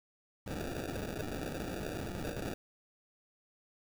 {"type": "noise with sample-and-hold", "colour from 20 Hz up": "violet", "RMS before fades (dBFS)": -39, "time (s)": [0.46, 2.54], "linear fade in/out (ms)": 5, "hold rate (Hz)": 1050, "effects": []}